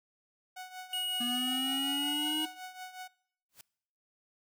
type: tone with tremolo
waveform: sawtooth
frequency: 740 Hz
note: F#5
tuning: in tune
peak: -36 dBFS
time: 0.56-3.08 s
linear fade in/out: 10 ms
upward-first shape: triangle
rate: 5.4 Hz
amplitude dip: 80%
type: tone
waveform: square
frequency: 2900 Hz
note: F#7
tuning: 35 cents flat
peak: -33 dBFS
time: 0.93-2.45 s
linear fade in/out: 2 ms
type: exponential sweep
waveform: square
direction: up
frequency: 240 to 313 Hz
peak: -35 dBFS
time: 1.2-2.46 s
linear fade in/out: 10 ms
type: noise with exponential growth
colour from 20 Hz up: white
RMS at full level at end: -47 dBFS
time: 3.49-3.61 s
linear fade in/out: 2 ms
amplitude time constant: 24 ms
effects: noise-tail reverb RT60 0.7 s tail -23 dB re dry